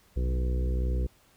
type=harmonic tone with a mistuned harmonic; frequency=62.1 Hz; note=B1; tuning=10 cents sharp; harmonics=1 / 2 / 3 / 4 / 5 / 6 / 7 / 8; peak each=-25 / -37 / -40 / -45 / -44 / -42 / -47 / -43 dBFS; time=0.16-1.07 s; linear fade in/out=10 ms; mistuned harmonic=2; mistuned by=+42 cents; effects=pink hiss -62 dBFS RMS until 1.36 s